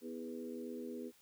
harmonic tone with a mistuned harmonic, 82.1 Hz, E2, 6 cents flat, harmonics 3 / 4 / 5 / 6, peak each -45 / -49 / -47 / -50 dBFS, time 0.01-1.12 s, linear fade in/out 50 ms, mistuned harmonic 4, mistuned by -31 cents, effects white hiss -67 dBFS RMS until 1.21 s

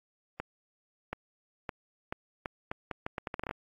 accelerating click train, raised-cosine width 0.5 ms, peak -19 dBFS, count 16, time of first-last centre 0.4-3.511 s, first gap 730 ms, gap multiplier 0.77, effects AAC 32 kbps

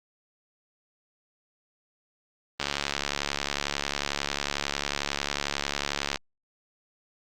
click train, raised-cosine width 0.2 ms, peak -9 dBFS, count 254, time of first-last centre 2.6-6.158 s, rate 71.1 Hz, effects Opus 32 kbps

